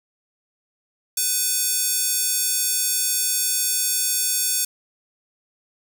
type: tone with high-pass filter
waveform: square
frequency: 502 Hz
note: B4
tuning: 28 cents sharp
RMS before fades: -22 dBFS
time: 1.17-4.65 s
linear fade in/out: 5 ms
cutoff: 7200 Hz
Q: 1.1
effects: none